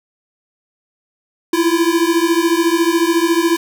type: beating tone pair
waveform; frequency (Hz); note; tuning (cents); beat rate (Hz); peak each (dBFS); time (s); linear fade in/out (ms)
square; 329 / 343; E4 / F4; -3 / -31; 14; -16 / -16; 1.53-3.57; 5
effects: none